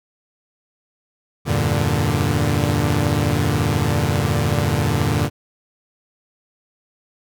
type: chord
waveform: sawtooth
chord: E half-diminished seventh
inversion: none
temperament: equal with one note detuned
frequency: 83.7 / 98 / 116.54 / 146.83 Hz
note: E2 / G2 / Bb2 / D3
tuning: +27 / 0 / 0 / 0 cents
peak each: -20 / -19 / -18 / -17 dBFS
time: 1.45-5.3 s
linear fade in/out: 50 ms
effects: none